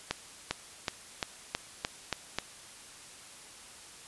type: accelerating click train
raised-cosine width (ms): 0.2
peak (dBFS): -12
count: 8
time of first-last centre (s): 0.11-2.386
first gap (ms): 400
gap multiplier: 0.93
effects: white hiss -50 dBFS RMS until 4.07 s + resampled to 24000 Hz